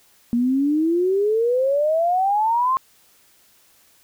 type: exponential sweep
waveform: sine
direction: up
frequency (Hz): 233.1 to 1074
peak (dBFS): -16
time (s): 0.33-2.77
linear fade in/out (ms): 0
effects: white hiss -56 dBFS RMS until 4.03 s